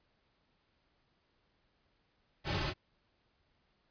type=noise with comb filter; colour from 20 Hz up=pink; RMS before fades=-34 dBFS; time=2.44-2.74 s; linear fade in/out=50 ms; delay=4.2 ms; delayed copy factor=-0.75; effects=pink hiss -75 dBFS RMS until 3.9 s + resampled to 11025 Hz